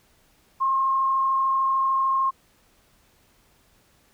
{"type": "tone with frequency modulation", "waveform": "sine", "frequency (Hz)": 1070, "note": "C6", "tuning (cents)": 38, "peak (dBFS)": -19, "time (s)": [0.6, 2.31], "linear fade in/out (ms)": 20, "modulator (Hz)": 33.4, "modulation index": 0.44, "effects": ["pink hiss -61 dBFS RMS until 4.13 s"]}